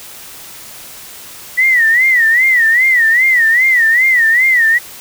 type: tone with vibrato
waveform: sine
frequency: 1941 Hz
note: B6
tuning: 31 cents flat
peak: -7 dBFS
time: 1.57-4.79 s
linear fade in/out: 20 ms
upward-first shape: sine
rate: 2.5 Hz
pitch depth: 150 cents each way
effects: white hiss -33 dBFS RMS until 5 s